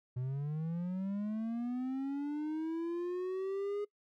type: linear sweep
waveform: triangle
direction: up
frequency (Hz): 122.9 to 415.3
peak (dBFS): -32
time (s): 0.16-3.85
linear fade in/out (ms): 10
effects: noise-tail reverb RT60 0.1 s tail -23 dB re dry